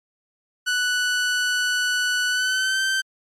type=tone with pitch glide; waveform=sawtooth; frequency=1483 to 1552.2 Hz; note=F#6 to G6; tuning=+4 to -18 cents; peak=-16 dBFS; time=0.66-3.02 s; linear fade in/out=20 ms; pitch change=+78 cents; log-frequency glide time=2.28-2.81 s; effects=low-pass 9000 Hz 12 dB/octave + MP3 96 kbps